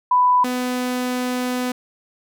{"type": "tone pair in turn", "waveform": ["sine", "sawtooth"], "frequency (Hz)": [994, 250.1], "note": ["B5", "B3"], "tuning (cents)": [11, 22], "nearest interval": "2 octaves", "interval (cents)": 2389, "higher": "first", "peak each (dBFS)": [-12, -17], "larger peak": "first", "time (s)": [[0.11, 0.44], [0.44, 1.72]], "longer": "second", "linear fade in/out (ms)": 5, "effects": []}